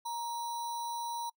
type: tone with sample-and-hold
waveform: sine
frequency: 938 Hz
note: A#5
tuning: 11 cents sharp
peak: -34 dBFS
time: 0.05-1.3 s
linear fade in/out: 10 ms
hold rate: 4900 Hz
effects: noise-tail reverb RT60 0.1 s tail -26 dB re dry